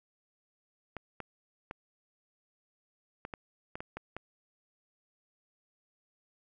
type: clicks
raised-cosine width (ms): 0.5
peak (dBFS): -24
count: 9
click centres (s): 0.967 / 1.203 / 1.711 / 3.251 / 3.338 / 3.755 / 3.805 / 3.97 / 4.166
effects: none